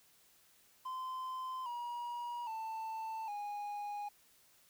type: tone with pitch steps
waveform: triangle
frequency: 1032 / 957.3 / 888.1 / 823.8 Hz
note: C6 / A#5 / A5 / G#5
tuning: -24 / +46 / +16 / -14 cents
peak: -37 dBFS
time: 0.85-4.09 s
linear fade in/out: 10 ms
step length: 810 ms
effects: white hiss -67 dBFS RMS until 4.69 s